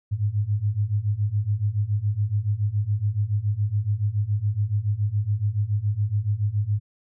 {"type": "beating tone pair", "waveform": "sine", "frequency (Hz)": [100, 107.1], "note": ["G2", "A2"], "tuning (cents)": [35, -46], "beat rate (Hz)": 7.1, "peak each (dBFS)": [-25, -23], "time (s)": [0.11, 6.8], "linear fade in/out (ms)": 20, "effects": []}